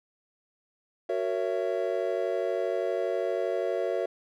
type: chord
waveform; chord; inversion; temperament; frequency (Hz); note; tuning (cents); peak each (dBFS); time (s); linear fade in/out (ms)
triangle; F# dominant seventh; none; just; 370 / 462.5 / 555 / 666; F#4 / A#4 / C#5 / E5; 0 / -14 / +2 / +18; -30; 1.09-4.06; 5
effects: none